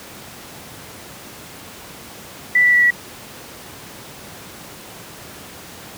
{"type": "tone with pitch steps", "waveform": "sine", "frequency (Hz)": [1975.5, 1963, 1950.6, 1938.2], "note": ["B6", "B6", "B6", "B6"], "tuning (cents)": [0, -11, -22, -33], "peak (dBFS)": -10, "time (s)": [2.55, 2.906], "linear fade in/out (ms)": 5, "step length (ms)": 89, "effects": ["pink hiss -37 dBFS RMS until 5.97 s", "high-pass 100 Hz 12 dB/octave"]}